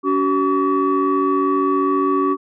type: tone cluster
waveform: sine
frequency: 283.2 / 378.2 / 1137 Hz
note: C#4 / F#4 / C#6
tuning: +37 / +38 / +44 cents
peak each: -18 dBFS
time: 0.03-2.37 s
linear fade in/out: 50 ms
effects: tanh soft clip ceiling -9 dBFS